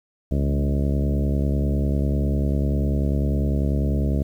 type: harmonic tone with a mistuned harmonic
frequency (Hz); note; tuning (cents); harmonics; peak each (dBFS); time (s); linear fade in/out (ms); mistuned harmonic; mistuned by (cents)
70.1; C#2; +20; 1 / 2 / 3 / 4 / 5 / 6 / 7 / 8 / 9; -21 / -25 / -27 / -30 / -35 / -36 / -38 / -38 / -37; 0.31-4.23; 5; 2; +22
effects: 9-bit